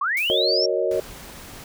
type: linear sweep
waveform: sine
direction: up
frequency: 1046.5 to 5588 Hz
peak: -20 dBFS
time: 0.01-0.66 s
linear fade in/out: 5 ms
type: noise with exponential decay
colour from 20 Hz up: blue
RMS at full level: -33 dBFS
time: 0.17-0.68 s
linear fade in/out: 0 ms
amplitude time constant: 110 ms
type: chord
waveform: sine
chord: D# minor seventh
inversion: first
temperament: equal with one note detuned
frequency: 370 / 463.5 / 554.4 / 622.3 Hz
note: F#4 / A#4 / C#5 / D#5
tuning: 0 / -10 / 0 / 0 cents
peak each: -25 dBFS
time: 0.3-1 s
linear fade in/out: 0 ms
type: noise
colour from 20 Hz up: pink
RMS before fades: -40 dBFS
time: 0.91-1.64 s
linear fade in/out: 2 ms
effects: none